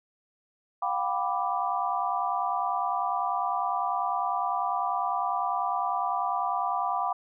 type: chord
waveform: sine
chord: G dominant seventh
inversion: third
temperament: equal with one note detuned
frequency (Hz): 714 / 784 / 987.8 / 1174.7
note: F5 / G5 / B5 / D6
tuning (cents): +38 / 0 / 0 / 0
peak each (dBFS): -31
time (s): 0.82-7.13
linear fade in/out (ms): 5
effects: none